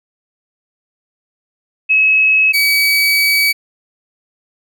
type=tone pair in turn; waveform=sine / 30% pulse; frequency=2571 / 2277 Hz; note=E7 / C#7; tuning=-44 / +46 cents; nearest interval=major second; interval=210 cents; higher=first; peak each=-8 dBFS; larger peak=neither; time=1.89-2.53 / 2.53-3.53 s; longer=second; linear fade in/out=20 ms; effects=none